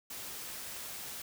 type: noise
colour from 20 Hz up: white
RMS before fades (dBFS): -43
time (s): 0.1-1.22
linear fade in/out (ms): 5
effects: none